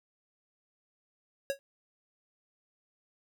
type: tone with exponential decay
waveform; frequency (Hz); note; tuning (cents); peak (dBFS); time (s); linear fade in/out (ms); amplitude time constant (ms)
square; 551; C#5; -11; -26; 1.5-1.59; 0; 19
effects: none